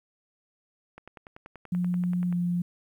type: click train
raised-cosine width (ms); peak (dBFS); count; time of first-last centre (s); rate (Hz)
0.5; -29; 15; 0.98-2.326; 10.4
type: tone with pitch glide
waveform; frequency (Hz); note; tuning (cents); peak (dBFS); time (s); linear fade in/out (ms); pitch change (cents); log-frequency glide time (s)
sine; 178.1 to 175.45; F3 to F3; +34 to +8; -24; 1.72-2.62; 5; -26; 2.27-2.33
effects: 10-bit